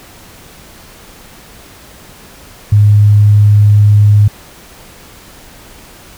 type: tone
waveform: sine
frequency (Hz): 103.83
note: G#2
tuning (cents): 0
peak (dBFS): -3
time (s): 2.72-4.28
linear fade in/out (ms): 5
effects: pink hiss -37 dBFS RMS until 6.17 s